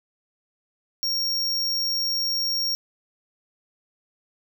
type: tone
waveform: square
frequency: 5560 Hz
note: F8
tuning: 9 cents flat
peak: -23 dBFS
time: 1.03-2.75 s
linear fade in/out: 0 ms
effects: 9-bit